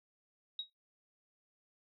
sine tone with exponential decay, 3800 Hz, A#7, 33 cents sharp, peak -33 dBFS, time 0.59-0.7 s, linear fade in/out 2 ms, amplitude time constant 22 ms, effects noise-tail reverb RT60 0.2 s tail -23 dB re dry

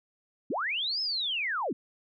sine linear two-way sweep, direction up then down, 179.6 to 5274 to 179.6 Hz, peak -28 dBFS, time 0.5-1.73 s, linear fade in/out 5 ms, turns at 1.01 s, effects none

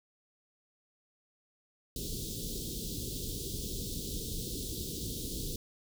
pink band-stop noise, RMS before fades -38 dBFS, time 1.96-5.56 s, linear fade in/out 2 ms, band 460 to 3400 Hz, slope 48 dB/octave, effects none

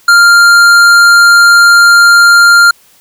triangle tone with tanh clipping, 1396.9 Hz, F6, in tune, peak -3 dBFS, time 0.08-2.71 s, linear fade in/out 5 ms, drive 18 dB, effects white hiss -45 dBFS RMS until 3 s

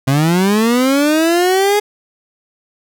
30% pulse linear sweep, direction up, 130.4 to 419.9 Hz, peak -8 dBFS, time 0.07-1.8 s, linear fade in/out 10 ms, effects none

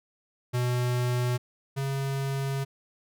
square tone pair in turn, 123.47 / 136.72 Hz, B2 / C#3, 0 / -24 cents, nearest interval major second, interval 176 cents, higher second, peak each -25 / -28 dBFS, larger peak first, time 0.53-1.38 / 1.76-2.65 s, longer second, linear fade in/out 20 ms, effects none

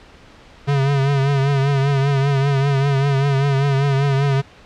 square tone with vibrato, 138.59 Hz, C#3, in tune, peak -15 dBFS, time 0.67-4.42 s, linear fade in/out 20 ms, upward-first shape triangle, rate 5.1 Hz, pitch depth 65 cents each way, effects pink hiss -45 dBFS RMS until 4.65 s + low-pass 4000 Hz 12 dB/octave

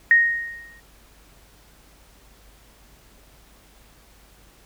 sine tone with exponential decay, 1864.7 Hz, A#6, in tune, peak -9 dBFS, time 0.11-0.8 s, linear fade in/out 1 ms, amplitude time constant 150 ms, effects added 50 Hz sine -54 dBFS peak until 4.65 s + pink hiss -54 dBFS RMS until 4.65 s

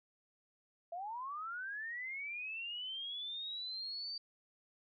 sine linear sweep, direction up, 659.3 to 4645 Hz, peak -40 dBFS, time 0.92-4.18 s, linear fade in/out 5 ms, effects none

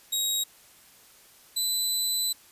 20% pulse tone pair in turn, 3800 / 4005 Hz, A#7 / B7, +33 / +23 cents, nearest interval minor second, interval 90 cents, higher second, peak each -19 dBFS, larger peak neither, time 0.12-0.44 / 1.56-2.33 s, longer second, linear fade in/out 10 ms, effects white hiss -55 dBFS RMS until 2.51 s + resampled to 32000 Hz

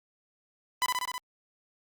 sawtooth tone with echo, 1000 Hz, B5, 21 cents sharp, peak -20 dBFS, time 0.82-0.86 s, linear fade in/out 0 ms, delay 64 ms, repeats 5, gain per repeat -2 dB, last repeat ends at 1.18 s, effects Opus 48 kbps

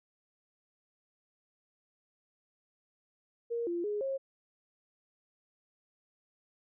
sine tone with pitch steps, 468.5 / 344.8 / 416.1 / 540 Hz, A#4 / F4 / G#4 / C#5, +9 / -22 / +3 / -45 cents, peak -31 dBFS, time 3.5-4.18 s, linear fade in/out 20 ms, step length 170 ms, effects none

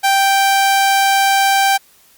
sawtooth tone, 784 Hz, G5, in tune, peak -7 dBFS, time 0.03-1.78 s, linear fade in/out 20 ms, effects white hiss -50 dBFS RMS until 2.17 s + Opus 48 kbps

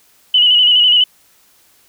sine tone with vibrato, 2955 Hz, F#7, 3 cents flat, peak -7 dBFS, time 0.34-1.04 s, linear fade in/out 5 ms, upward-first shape square, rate 12 Hz, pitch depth 36 cents each way, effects white hiss -52 dBFS RMS until 1.88 s

